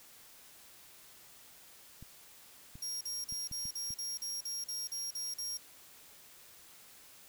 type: clicks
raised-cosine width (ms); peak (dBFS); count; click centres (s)
5; -37; 6; 2.026 / 2.755 / 3.324 / 3.514 / 3.655 / 3.906
type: tone bursts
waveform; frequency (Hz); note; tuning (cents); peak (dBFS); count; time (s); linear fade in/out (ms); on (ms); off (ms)
sawtooth; 5600; F8; +4; -34; 12; 2.82-5.573; 5; 190; 43
effects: white hiss -57 dBFS RMS until 7.28 s